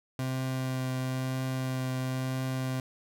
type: tone with vibrato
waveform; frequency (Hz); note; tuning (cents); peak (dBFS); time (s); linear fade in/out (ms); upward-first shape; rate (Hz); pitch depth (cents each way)
30% pulse; 130; C3; -11; -27; 0.19-2.8; 2; triangle; 1; 11
effects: none